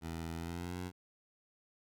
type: tone with pitch glide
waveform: 15% pulse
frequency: 82.4 to 90.38 Hz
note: E2 to F#2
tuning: 0 to -40 cents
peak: -33 dBFS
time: 0.01-0.92 s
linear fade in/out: 50 ms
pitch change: +160 cents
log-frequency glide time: 0.35-0.8 s
effects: none